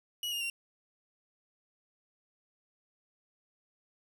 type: tone with pitch steps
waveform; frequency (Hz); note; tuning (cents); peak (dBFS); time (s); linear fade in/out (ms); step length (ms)
40% pulse; 2913 / 2835 / 2759; F#7 / F7 / F7; -28 / +25 / -22; -32; 0.23-0.5; 2; 90
effects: none

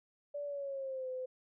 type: tone with pitch glide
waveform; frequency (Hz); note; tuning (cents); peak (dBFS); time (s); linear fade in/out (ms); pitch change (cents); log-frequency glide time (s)
sine; 578 to 512; D5 to C5; -28 to -38; -37; 0.34-1.26; 10; -210; 0.45-1.09
effects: none

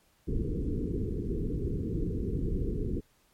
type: low-pass noise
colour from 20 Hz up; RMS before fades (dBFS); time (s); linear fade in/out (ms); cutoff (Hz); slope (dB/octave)
pink; -31; 0.27-3.01; 20; 460; 96
effects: pink hiss -67 dBFS RMS until 3.33 s + MP3 64 kbps

